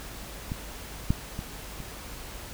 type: clicks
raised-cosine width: 5 ms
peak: -19 / -10 / -21 / -27 dBFS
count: 4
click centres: 0.519 / 1.105 / 1.391 / 1.803 s
effects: added 50 Hz sine -44 dBFS peak until 2.53 s + pink hiss -42 dBFS RMS until 2.53 s